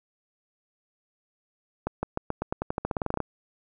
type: accelerating click train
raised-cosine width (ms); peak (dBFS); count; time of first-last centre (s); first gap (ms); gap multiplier
1; -13; 18; 1.87-3.203; 160; 0.9
effects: none